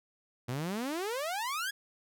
sawtooth exponential sweep, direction up, 116.54 to 1696 Hz, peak -29 dBFS, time 0.48-1.71 s, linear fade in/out 10 ms, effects none

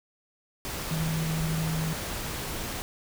sine tone in noise, 160 Hz, D#3, 49 cents sharp, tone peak -27 dBFS, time 0.91-1.93 s, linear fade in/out 0 ms, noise pink, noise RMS -34 dBFS, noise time 0.65-2.82 s, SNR +4 dB, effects none

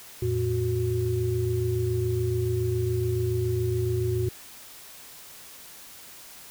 sine tone cluster, 86.6 / 113.7 / 366.9 Hz, F2 / A#2 / F#4, -14 / -43 / -15 cents, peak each -31 / -26 / -27 dBFS, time 0.22-4.29 s, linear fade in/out 5 ms, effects white hiss -46 dBFS RMS until 6.5 s

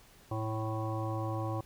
harmonic tone, 110 Hz, A2, in tune, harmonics 1 / 3 / 5 / 7 / 9 / 10, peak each -34 / -39 / -41 / -42 / -44 / -44 dBFS, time 0.31-1.61 s, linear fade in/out 5 ms, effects pink hiss -59 dBFS RMS until 1.65 s

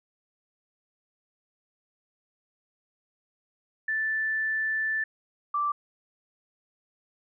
sine tone pair in turn, 1760 / 1170.6 Hz, A6 / D6, 0 / -6 cents, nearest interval perfect fifth, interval 706 cents, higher first, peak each -25 / -24 dBFS, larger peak second, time 3.88-5.04 / 5.54-5.72 s, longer first, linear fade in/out 5 ms, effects none

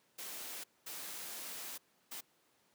white noise bursts at uneven times, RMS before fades -45 dBFS, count 3, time 0.18-0.64 / 0.86-1.78 / 2.11-2.21 s, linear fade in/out 10 ms, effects pink hiss -72 dBFS RMS until 2.74 s + high-pass 200 Hz 12 dB/octave

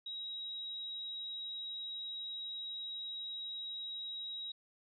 sine tone, 3828 Hz, A#7, 45 cents sharp, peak -40 dBFS, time 0.06-4.52 s, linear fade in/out 5 ms, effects none

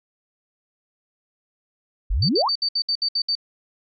sine exponential sweep, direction up, 37.03 to 1244.5 Hz, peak -18 dBFS, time 2.1-2.49 s, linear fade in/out 10 ms
sine tone bursts, 4588 Hz, D8, 41 cents flat, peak -19 dBFS, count 9, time 2.22-3.353 s, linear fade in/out 5 ms, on 69 ms, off 64 ms
effects none

